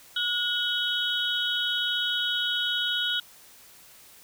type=tone cluster; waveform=sine; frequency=1445 / 3002 / 3317 / 3762 Hz; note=F#6 / F#7 / G#7 / A#7; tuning=-41 / +24 / -3 / +15 cents; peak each=-30 / -31 / -29 / -31 dBFS; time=0.16-3.2 s; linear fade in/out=5 ms; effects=white hiss -52 dBFS RMS until 4.23 s